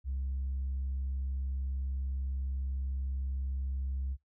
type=tone; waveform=sine; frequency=66.7 Hz; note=C2; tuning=34 cents sharp; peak=-30 dBFS; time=0.04-4.17 s; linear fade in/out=50 ms; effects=noise-tail reverb RT60 0.2 s tail -25 dB re dry + tanh soft clip ceiling -29 dBFS